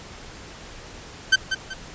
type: tone with echo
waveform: sawtooth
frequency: 1544 Hz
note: G6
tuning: 27 cents flat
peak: -8 dBFS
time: 1.32-1.36 s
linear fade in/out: 10 ms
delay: 190 ms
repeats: 2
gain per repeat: -9 dB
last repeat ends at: 1.74 s
effects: pink hiss -41 dBFS RMS until 1.94 s + resampled to 16000 Hz